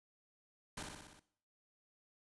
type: noise with echo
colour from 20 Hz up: pink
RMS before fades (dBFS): -44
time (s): 0.77-0.83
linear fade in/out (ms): 5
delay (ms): 61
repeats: 6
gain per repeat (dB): -3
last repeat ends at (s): 1.196
effects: noise-tail reverb RT60 0.6 s tail -17 dB re dry + resampled to 24000 Hz